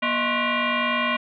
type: tone with frequency modulation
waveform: sine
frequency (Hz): 669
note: E5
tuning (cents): +25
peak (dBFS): -20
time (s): 0.02-1.17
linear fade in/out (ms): 10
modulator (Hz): 429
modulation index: 5.2
effects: none